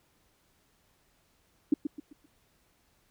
sine tone with echo, 293.7 Hz, D4, in tune, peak -18 dBFS, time 1.72-1.74 s, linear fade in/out 5 ms, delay 130 ms, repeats 4, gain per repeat -9 dB, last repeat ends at 2.26 s, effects pink hiss -69 dBFS RMS until 3.1 s

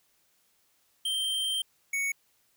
square tone pair in turn, 3145 / 2224 Hz, G7 / C#7, +5 / +5 cents, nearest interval tritone, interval 600 cents, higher first, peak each -28 / -28 dBFS, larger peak neither, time 1.05-1.62 / 1.93-2.12 s, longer first, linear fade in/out 5 ms, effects white hiss -69 dBFS RMS until 2.56 s

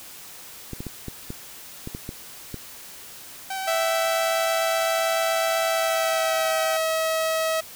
clicks, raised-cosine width 3 ms, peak -19 dBFS, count 9, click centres 0.733 / 0.805 / 0.867 / 1.083 / 1.304 / 1.874 / 1.949 / 2.091 / 2.543 s
sawtooth tone with vibrato, 768 Hz, G5, 36 cents flat, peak -24 dBFS, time 3.5-6.77 s, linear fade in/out 5 ms, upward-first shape square, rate 7.3 Hz, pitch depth 9 cents each way
sawtooth tone with pitch glide, 659.3 to 642.4 Hz, E5 to E5, 0 to -45 cents, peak -18 dBFS, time 3.67-7.61 s, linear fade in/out 10 ms, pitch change -45 cents, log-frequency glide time 5.66-6.58 s
effects white hiss -42 dBFS RMS until 7.75 s

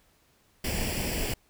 pink noise with comb filter, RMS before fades -30 dBFS, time 0.64-1.34 s, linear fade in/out 5 ms, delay 0.39 ms, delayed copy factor +0.7, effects pink hiss -65 dBFS RMS until 1.49 s

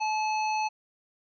harmonic tone, 862 Hz, A5, 36 cents flat, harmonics 1 / 3 / 5 / 7, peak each -26 / -34 / -41 / -44 dBFS, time 0-0.69 s, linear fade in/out 20 ms, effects none

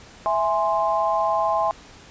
sine chord, E augmented, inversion none, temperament equal, 659.3 / 830.6 / 1046.5 Hz, E5 / G#5 / B#5, 0 / 0 / 0 cents, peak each -23 dBFS, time 0.26-1.71 s, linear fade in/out 0 ms, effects pink hiss -46 dBFS RMS until 2.1 s + resampled to 16000 Hz

